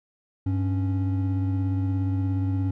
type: tone pair together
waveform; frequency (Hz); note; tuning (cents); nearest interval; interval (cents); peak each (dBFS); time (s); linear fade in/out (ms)
triangle; 98 / 277; G2 / C#4; 0 / -1; octave + tritone; 1799; -21 / -27; 0.46-2.71; 5
effects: none